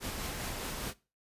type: noise with tremolo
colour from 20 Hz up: pink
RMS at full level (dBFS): -37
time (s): 0-0.94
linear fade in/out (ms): 50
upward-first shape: sine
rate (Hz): 4.9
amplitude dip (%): 25
effects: noise-tail reverb RT60 0.3 s tail -20 dB re dry + resampled to 32000 Hz